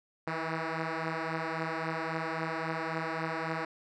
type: beating tone pair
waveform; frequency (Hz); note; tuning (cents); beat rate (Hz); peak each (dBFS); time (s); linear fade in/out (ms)
5% pulse; 160.6 / 164.3; E3 / E3; -45 / -5; 3.7; -22 / -25; 0.27-3.65; 5
effects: low-pass 3000 Hz 12 dB/octave